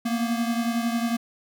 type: beating tone pair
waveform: square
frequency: 231.2 / 242.2 Hz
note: A#3 / B3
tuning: -14 / -34 cents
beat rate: 11 Hz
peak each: -25 / -30 dBFS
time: 0.05-1.17 s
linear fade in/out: 10 ms
effects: none